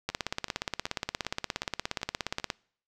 two click trains, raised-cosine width 0.2 ms, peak -24 / -12 dBFS, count 7 / 42, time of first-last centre 0.1-2.399 / 0.09-2.502 s, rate 2.61 / 17 Hz, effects noise-tail reverb RT60 0.6 s tail -26 dB re dry

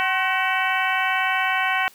harmonic tone with a mistuned harmonic, 378.2 Hz, F#4, 38 cents sharp, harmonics 2 / 3 / 4 / 5 / 6 / 7 / 8, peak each -25 / -27 / -25 / -27 / -27 / -29 / -32 dBFS, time 0-1.88 s, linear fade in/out 0 ms, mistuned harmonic 3, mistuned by -87 cents, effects white hiss -51 dBFS RMS until 1.94 s

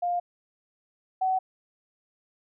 sine tone pair in turn, 704 / 752.8 Hz, F5 / F#5, +14 / +30 cents, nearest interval minor second, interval 116 cents, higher second, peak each -24 / -22 dBFS, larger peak second, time 0.02-0.2 / 1.21-1.39 s, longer neither, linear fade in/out 10 ms, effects none

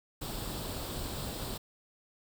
pink noise with comb filter, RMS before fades -38 dBFS, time 0.21-1.58 s, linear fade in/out 10 ms, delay 0.24 ms, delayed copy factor +0.55, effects none

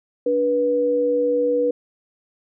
sine tone pair together, 290.9 / 487 Hz, D4 / B4, -16 / -24 cents, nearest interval major sixth, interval 892 cents, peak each -25 / -17 dBFS, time 0.26-1.71 s, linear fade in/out 5 ms, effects none

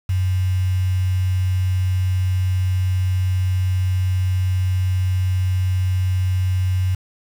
sine tone with quantisation, 92.5 Hz, F#2, in tune, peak -16 dBFS, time 0.09-6.95 s, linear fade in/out 5 ms, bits 6, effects none

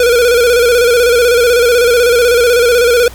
square tone with vibrato, 480 Hz, B4, 49 cents flat, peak -7 dBFS, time 0-3.08 s, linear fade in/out 2 ms, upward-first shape square, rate 16 Hz, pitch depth 52 cents each way, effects added 60 Hz sine -30 dBFS peak until 3.14 s + pink hiss -35 dBFS RMS until 3.14 s

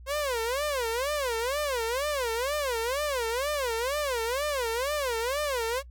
sawtooth tone with vibrato, 520 Hz, C5, 11 cents flat, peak -23 dBFS, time 0.06-5.83 s, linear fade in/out 50 ms, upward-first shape sine, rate 2.1 Hz, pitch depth 250 cents each way, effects noise-tail reverb RT60 0.1 s tail -21 dB re dry + added 60 Hz sine -44 dBFS peak until 5.9 s

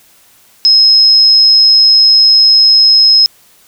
sine tone, 5140 Hz, E8, 45 cents flat, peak -3 dBFS, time 0.65-3.26 s, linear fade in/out 0 ms, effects white hiss -46 dBFS RMS until 3.67 s

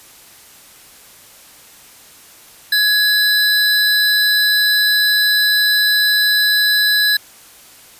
square tone pair together, 1683 / 4003 Hz, G#6 / B7, +23 / +23 cents, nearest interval octave + minor third, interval 1500 cents, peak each -15 dBFS, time 2.72-7.17 s, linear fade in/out 5 ms, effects white hiss -43 dBFS RMS until 7.99 s + resampled to 32000 Hz

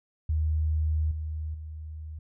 sine tone with level steps, 77.78 Hz, D#2, in tune, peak -23 / -30 / -36 dBFS, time 0.29-2.19 s, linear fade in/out 5 ms, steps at 1.11 / 1.54 s, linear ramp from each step 5 ms, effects none

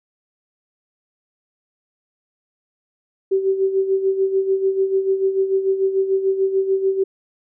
sine tone with tremolo, 385.4 Hz, G4, 29 cents flat, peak -13 dBFS, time 3.31-7.04 s, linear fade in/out 10 ms, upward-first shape sine, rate 6.8 Hz, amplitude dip 65%, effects none

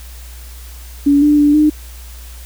sine tone with pitch steps, 285 / 295.8 / 292.4 / 303.1 Hz, C#4 / D4 / D4 / D#4, +48 / +13 / -7 / -45 cents, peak -7 dBFS, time 1.06-1.7 s, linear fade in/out 10 ms, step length 160 ms, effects added 60 Hz sine -31 dBFS peak until 2.45 s + white hiss -40 dBFS RMS until 2.45 s

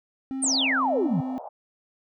triangle tone with pitch glide, 266.2 to 259.1 Hz, C4 to C4, +30 to -17 cents, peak -26 dBFS, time 0.31-1.38 s, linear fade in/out 0 ms, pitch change -47 cents, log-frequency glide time 0.68-1.24 s
sine exponential sweep, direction down, 9250 to 138.59 Hz, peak -21 dBFS, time 0.42-1.21 s, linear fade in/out 10 ms
white band-pass noise, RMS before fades -39 dBFS, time 0.43-1.49 s, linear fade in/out 10 ms, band 540 to 880 Hz, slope 48 dB/octave
effects none

